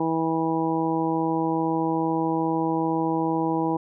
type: harmonic tone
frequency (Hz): 162.4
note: E3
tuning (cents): -26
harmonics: 1 / 2 / 3 / 4 / 5 / 6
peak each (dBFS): -31 / -24 / -30 / -36 / -29 / -30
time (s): 0-3.77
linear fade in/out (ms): 5
effects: none